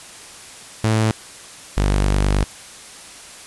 sawtooth tone pair in turn, 110 / 49.45 Hz, A2 / G1, 0 / +16 cents, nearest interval octave + major second, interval 1384 cents, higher first, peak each -11 dBFS, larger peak neither, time 0.84-1.11 / 1.77-2.44 s, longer second, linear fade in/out 0 ms, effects white hiss -39 dBFS RMS until 3.46 s + resampled to 24000 Hz

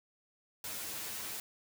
white noise with comb filter, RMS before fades -41 dBFS, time 0.64-1.4 s, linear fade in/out 2 ms, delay 9.2 ms, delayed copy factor +0.9, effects none

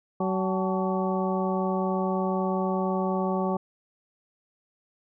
harmonic tone with a mistuned harmonic, 188.5 Hz, F#3, 32 cents sharp, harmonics 1 / 2 / 3 / 4 / 5 / 6, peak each -27 / -30 / -32 / -33 / -34 / -35 dBFS, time 0.2-3.57 s, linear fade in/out 5 ms, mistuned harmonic 5, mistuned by -120 cents, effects none

